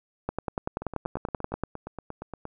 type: two click trains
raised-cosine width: 1 ms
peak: -14 / -22 dBFS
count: 15 / 15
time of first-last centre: 0.29-1.636 / 0.82-2.454 s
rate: 10.4 / 8.57 Hz
effects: none